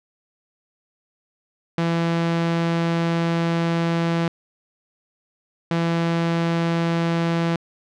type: tone bursts at uneven times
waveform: sawtooth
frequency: 167.6 Hz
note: E3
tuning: 29 cents sharp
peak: -15 dBFS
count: 2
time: 1.78-4.28 / 5.71-7.56 s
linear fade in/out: 2 ms
effects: low-pass 4000 Hz 12 dB/octave